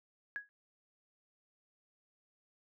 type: tone with exponential decay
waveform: sine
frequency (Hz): 1665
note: G#6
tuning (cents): +4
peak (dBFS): -33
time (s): 0.36-0.49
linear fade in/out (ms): 0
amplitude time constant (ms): 27
effects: none